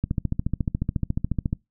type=click train; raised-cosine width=5 ms; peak=-11 dBFS; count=22; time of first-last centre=0.04-1.529 s; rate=14.1 Hz; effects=noise-tail reverb RT60 0.2 s tail -24 dB re dry